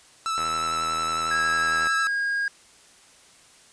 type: tone with vibrato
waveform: 45% pulse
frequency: 1318.5 Hz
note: E6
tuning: in tune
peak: -24 dBFS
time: 0.26-2.07 s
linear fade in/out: 0 ms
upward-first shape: sine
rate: 11 Hz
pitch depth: 18 cents each way
type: click train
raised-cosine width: 0.5 ms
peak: -19 dBFS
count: 122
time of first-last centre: 0.38-1.87 s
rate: 81.2 Hz
type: tone with pitch glide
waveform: triangle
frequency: 1640 to 1629.6 Hz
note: G#6 to G#6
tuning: -22 to -33 cents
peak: -21 dBFS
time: 1.31-2.48 s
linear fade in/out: 2 ms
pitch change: -11 cents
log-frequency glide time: 1.43-2.27 s
effects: white hiss -53 dBFS RMS until 3.72 s + resampled to 22050 Hz